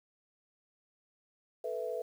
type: chord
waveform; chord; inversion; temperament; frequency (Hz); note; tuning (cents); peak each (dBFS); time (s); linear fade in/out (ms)
sine; A suspended second; none; equal; 440 / 493.9 / 659.3; A4 / B4 / E5; 0 / 0 / 0; -39 / -37 / -39; 1.64-2.02; 5
effects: 10-bit